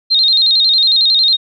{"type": "tone with vibrato", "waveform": "sine", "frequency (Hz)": 3934, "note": "B7", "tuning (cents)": -7, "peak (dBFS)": -8, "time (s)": [0.1, 1.37], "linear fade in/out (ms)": 20, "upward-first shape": "square", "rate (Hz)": 11, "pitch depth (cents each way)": 96, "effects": []}